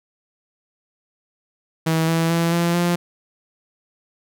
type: tone with pitch steps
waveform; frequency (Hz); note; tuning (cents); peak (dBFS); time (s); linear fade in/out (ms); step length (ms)
sawtooth; 161.6 / 164.61 / 167.69 / 170.81 / 174; E3 / E3 / E3 / F3 / F3; -34 / -2 / +30 / -38 / -6; -13; 1.86-2.96; 10; 220
effects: none